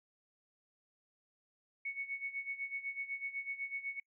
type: tone with tremolo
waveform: sine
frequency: 2217 Hz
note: C#7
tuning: in tune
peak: -35 dBFS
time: 1.85-4 s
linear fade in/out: 5 ms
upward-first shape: sine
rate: 8 Hz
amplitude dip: 80%
effects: noise-tail reverb RT60 0.1 s tail -26 dB re dry